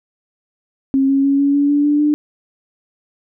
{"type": "tone with pitch steps", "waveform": "sine", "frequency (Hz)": [270, 273.8, 277.6, 281.5, 285.4, 289.4, 293.4, 297.5], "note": ["C#4", "C#4", "C#4", "C#4", "D4", "D4", "D4", "D4"], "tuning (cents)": [-45, -21, 3, 27, -49, -25, -2, 22], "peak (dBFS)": -11, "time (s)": [0.94, 2.14], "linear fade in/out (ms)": 0, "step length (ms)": 150, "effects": []}